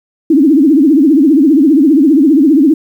sine tone with vibrato, 293.7 Hz, D4, in tune, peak -4 dBFS, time 0.3-2.74 s, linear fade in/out 5 ms, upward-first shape triangle, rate 15 Hz, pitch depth 260 cents each way, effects 7-bit

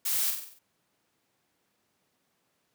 blue noise with echo, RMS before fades -29 dBFS, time 0.05-0.31 s, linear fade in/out 10 ms, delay 47 ms, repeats 6, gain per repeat -5 dB, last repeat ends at 0.592 s, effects pink hiss -74 dBFS RMS until 2.74 s + high-pass 150 Hz 12 dB/octave

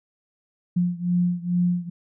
sine beating tone pair, 175.9 / 178.2 Hz, F3 / F3, +13 / +35 cents, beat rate 2.3 Hz, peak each -22 / -24 dBFS, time 0.76-1.9 s, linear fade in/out 10 ms, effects none

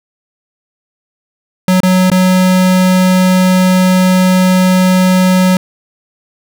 square tone with dropouts, 184.7 Hz, F#3, 3 cents flat, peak -7 dBFS, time 1.68-5.57 s, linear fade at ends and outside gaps 2 ms, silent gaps 1.804-1.832 / 2.101-2.116 s, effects none

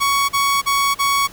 sawtooth tone bursts, 1117 Hz, C#6, 13 cents sharp, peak -11 dBFS, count 4, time 0-1.277 s, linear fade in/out 20 ms, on 290 ms, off 39 ms, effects pink hiss -41 dBFS RMS until 1.32 s

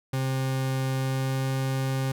40% pulse tone with pitch glide, 132.4 to 133.24 Hz, C3 to C3, +21 to +32 cents, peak -24 dBFS, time 0.13-2.12 s, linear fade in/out 5 ms, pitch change +11 cents, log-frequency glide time 0.93-1.52 s, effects none

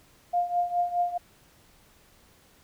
sine tone with tremolo, 704 Hz, F5, 14 cents sharp, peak -20 dBFS, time 0.33-1.18 s, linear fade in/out 10 ms, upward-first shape triangle, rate 4.8 Hz, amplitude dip 85%, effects pink hiss -59 dBFS RMS until 2.63 s

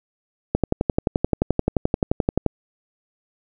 click train, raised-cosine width 2 ms, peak -4 dBFS, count 23, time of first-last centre 0.55-2.463 s, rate 11.5 Hz, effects none

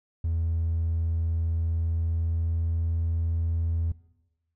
triangle tone with pitch glide, 82.41 to 82.98 Hz, E2 to E2, 0 to +12 cents, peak -21 dBFS, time 0.24-3.92 s, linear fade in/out 5 ms, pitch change +12 cents, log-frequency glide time 1.54-2.89 s, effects noise-tail reverb RT60 1.0 s tail -22 dB re dry + tanh soft clip ceiling -19 dBFS

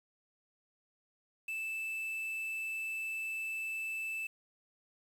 triangle tone with quantisation, 2637 Hz, E7, in tune, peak -34 dBFS, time 1.48-4.27 s, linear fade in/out 5 ms, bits 9, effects none

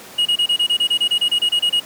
triangle tone bursts, 2886 Hz, F#7, 44 cents flat, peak -12 dBFS, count 16, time 0.18-1.801 s, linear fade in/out 10 ms, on 76 ms, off 27 ms, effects pink hiss -38 dBFS RMS until 1.85 s + high-pass 200 Hz 12 dB/octave

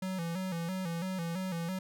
square tone with vibrato, 177.4 Hz, F3, 27 cents sharp, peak -34 dBFS, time 0.02-1.79 s, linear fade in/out 5 ms, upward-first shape square, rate 3 Hz, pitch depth 96 cents each way, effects none

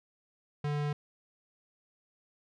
square tone with low-pass filter, 146.83 Hz, D3, in tune, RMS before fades -32 dBFS, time 0.64-0.93 s, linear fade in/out 5 ms, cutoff 4000 Hz, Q 0.55, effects none

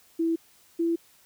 sine tone pair in turn, 329.6 / 334.8 Hz, E4 / E4, 0 / +27 cents, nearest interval unison, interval 27 cents, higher second, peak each -22 dBFS, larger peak neither, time 0.19-0.36 / 0.79-0.96 s, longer neither, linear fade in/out 10 ms, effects white hiss -59 dBFS RMS until 1.25 s

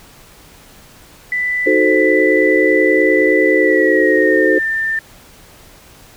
sine tone with pitch glide, 1987 to 1790.8 Hz, B6 to A6, +10 to +30 cents, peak -15 dBFS, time 1.32-4.99 s, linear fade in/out 2 ms, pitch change -180 cents, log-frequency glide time 3.54-4.59 s
sine chord, D# diminished seventh, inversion none, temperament equal, 311.1 / 370 / 440 / 523.3 Hz, D#4 / F#4 / A4 / C5, 0 / 0 / 0 / 0 cents, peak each -16 dBFS, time 1.66-4.59 s, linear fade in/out 10 ms
effects pink hiss -43 dBFS RMS until 6.16 s

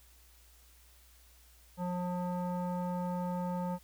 square tone with low-pass filter, 178.8 Hz, F3, 41 cents sharp, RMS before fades -35 dBFS, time 1.77-3.79 s, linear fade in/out 50 ms, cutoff 910 Hz, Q 2.6, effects added 60 Hz sine -60 dBFS peak until 3.83 s + white hiss -63 dBFS RMS until 3.83 s

